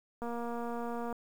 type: click train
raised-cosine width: 1 ms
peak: -26 dBFS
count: 215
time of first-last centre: 0.22-1.127 s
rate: 236 Hz
effects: 9-bit